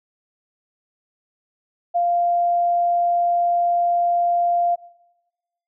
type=tone; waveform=sine; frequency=696 Hz; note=F5; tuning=6 cents flat; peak=-16 dBFS; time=1.94-4.76 s; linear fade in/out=20 ms; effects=noise-tail reverb RT60 1.0 s tail -19 dB re dry